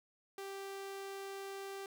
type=tone; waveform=sawtooth; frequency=392 Hz; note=G4; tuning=in tune; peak=-39 dBFS; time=0.38-1.86 s; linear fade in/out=2 ms; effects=none